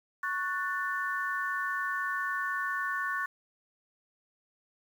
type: chord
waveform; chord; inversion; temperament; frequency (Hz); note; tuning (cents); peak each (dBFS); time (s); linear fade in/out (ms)
sine; F# minor; second; just; 1110 / 1480 / 1776; C#6 / F#6 / A6; +2 / 0 / +16; -34; 0.23-3.26; 5
effects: 9-bit